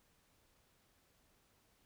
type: silence
effects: pink hiss -73 dBFS RMS until 1.85 s